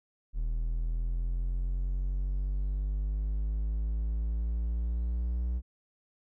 triangle linear sweep, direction up, 38.89 to 60.9 Hz, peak -26 dBFS, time 0.33-5.62 s, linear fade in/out 50 ms, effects none

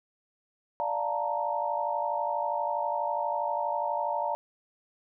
sine chord, Bb major seventh, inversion first, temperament equal, 587.3 / 698.5 / 880 / 932.3 Hz, D5 / F5 / A5 / Bb5, 0 / 0 / 0 / 0 cents, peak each -33 / -34 / -33 / -31 dBFS, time 0.8-4.35 s, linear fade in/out 0 ms, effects none

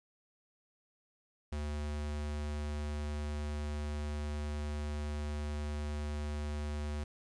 square tone, 74.2 Hz, D2, 18 cents sharp, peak -36 dBFS, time 1.52-7.04 s, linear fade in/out 5 ms, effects resampled to 22050 Hz + 11-bit

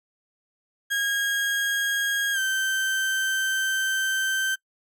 35% pulse tone with pitch glide, 1634 to 1553 Hz, G#6 to G6, -29 to -17 cents, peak -21 dBFS, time 0.9-4.56 s, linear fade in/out 20 ms, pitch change -88 cents, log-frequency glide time 2.33-2.39 s, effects noise-tail reverb RT60 0.1 s tail -24 dB re dry

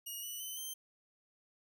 5% pulse tone with pitch steps, 2876 / 2957 / 3040 / 3125 Hz, F#7 / F#7 / F#7 / G7, -50 / -2 / +46 / -6 cents, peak -33 dBFS, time 0.06-0.74 s, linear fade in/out 10 ms, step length 170 ms, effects none

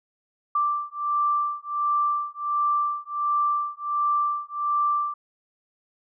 sine beating tone pair, 1174.7 / 1176.1 Hz, D6 / D6, 0 / +2 cents, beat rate 1.4 Hz, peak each -25 dBFS, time 0.55-5.14 s, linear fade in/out 5 ms, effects none

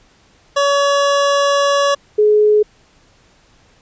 25% pulse / sine tone pair in turn, 565 / 422.4 Hz, C#5 / G#4, +33 / +29 cents, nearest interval perfect fourth, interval 504 cents, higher first, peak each -8 dBFS, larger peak neither, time 0.56-1.95 / 2.18-2.63 s, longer first, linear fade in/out 10 ms, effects pink hiss -52 dBFS RMS until 3.81 s + resampled to 16000 Hz

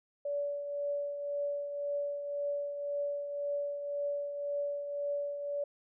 sine tone with tremolo, 574 Hz, D5, 40 cents flat, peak -30 dBFS, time 0.25-5.64 s, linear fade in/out 5 ms, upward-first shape triangle, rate 1.9 Hz, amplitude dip 55%, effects none

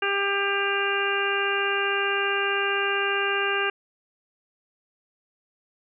harmonic tone, 398.3 Hz, G4, 28 cents sharp, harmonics 1 / 2 / 3 / 4 / 5 / 6 / 7, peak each -28 / -33 / -30 / -27 / -37 / -32 / -29 dBFS, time 0.02-3.7 s, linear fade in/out 5 ms, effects none

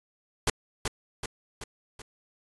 pink noise with echo, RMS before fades -23 dBFS, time 0.47-0.5 s, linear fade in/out 5 ms, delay 380 ms, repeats 4, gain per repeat -5 dB, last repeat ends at 2.02 s, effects resampled to 24000 Hz

